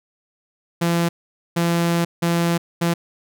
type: tone bursts at uneven times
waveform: sawtooth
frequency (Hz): 170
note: F3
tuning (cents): -46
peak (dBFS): -13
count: 4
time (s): 0.81-1.09 / 1.56-2.05 / 2.22-2.58 / 2.81-2.94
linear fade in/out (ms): 10
effects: none